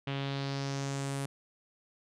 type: tone with low-pass filter sweep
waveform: sawtooth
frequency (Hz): 138.2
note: C#3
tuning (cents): -5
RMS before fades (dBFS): -35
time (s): 0.07-1.26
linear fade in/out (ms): 5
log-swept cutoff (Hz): 3000 to 10000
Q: 2.8
effects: none